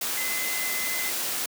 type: tone in noise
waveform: sine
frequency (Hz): 2043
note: C7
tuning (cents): -42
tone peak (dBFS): -31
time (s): 0.17-1.1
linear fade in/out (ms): 5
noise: white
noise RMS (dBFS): -29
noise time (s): 0.01-1.46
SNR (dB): -5
effects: high-pass 200 Hz 12 dB/octave